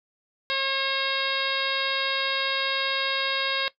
harmonic tone, 541 Hz, C#5, 42 cents flat, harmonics 1 / 2 / 3 / 4 / 5 / 6 / 7 / 8 / 9, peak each -32 / -33 / -31 / -32 / -34 / -33 / -31 / -37 / -36 dBFS, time 0.5-3.68 s, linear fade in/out 0 ms, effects noise-tail reverb RT60 0.1 s tail -17 dB re dry

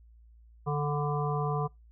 harmonic tone with a mistuned harmonic, 146.83 Hz, D3, in tune, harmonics 1 / 3 / 5 / 7 / 8, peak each -29 / -34 / -36 / -37 / -38 dBFS, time 0.66-1.68 s, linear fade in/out 20 ms, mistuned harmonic 7, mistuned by -29 cents, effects noise-tail reverb RT60 0.2 s tail -25 dB re dry + added 57 Hz sine -53 dBFS peak until 1.91 s

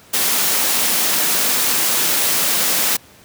white high-pass noise, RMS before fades -17 dBFS, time 0.13-2.97 s, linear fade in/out 10 ms, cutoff 150 Hz, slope 24 dB/octave, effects pink hiss -46 dBFS RMS until 3.24 s + high-pass 80 Hz 12 dB/octave

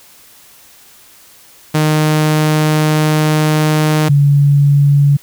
sawtooth / sine tone pair in turn, 153.9 / 142.51 Hz, D#3 / C#3, -19 / +48 cents, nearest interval minor second, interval 133 cents, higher first, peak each -6 dBFS, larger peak neither, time 1.74-4.09 / 4.09-5.17 s, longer first, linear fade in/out 10 ms, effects white hiss -43 dBFS RMS until 5.22 s

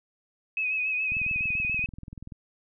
sine tone with vibrato, 2540 Hz, D#7, 35 cents sharp, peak -25 dBFS, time 0.57-1.86 s, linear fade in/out 2 ms, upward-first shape triangle, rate 7.1 Hz, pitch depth 55 cents each way
click train, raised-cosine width 5 ms, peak -28 dBFS, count 26, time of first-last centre 1.12-2.322 s, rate 20.8 Hz
effects none

